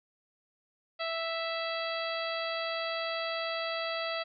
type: harmonic tone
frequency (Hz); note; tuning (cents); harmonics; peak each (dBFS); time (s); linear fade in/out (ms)
659.3; E5; 0; 1 / 2 / 3 / 4 / 5 / 6 / 7; -35 / -38 / -40 / -41 / -42 / -43 / -43; 0.99-4.24; 20
effects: none